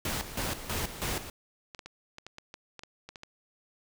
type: noise with tremolo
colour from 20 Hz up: pink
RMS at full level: -32 dBFS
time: 0.05-1.3 s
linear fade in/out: 2 ms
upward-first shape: square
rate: 3.1 Hz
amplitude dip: 70%
type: clicks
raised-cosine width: 0.2 ms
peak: -26 dBFS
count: 12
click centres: 1.748 / 1.792 / 1.86 / 2.184 / 2.266 / 2.384 / 2.541 / 2.793 / 2.835 / 3.09 / 3.158 / 3.234 s
effects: none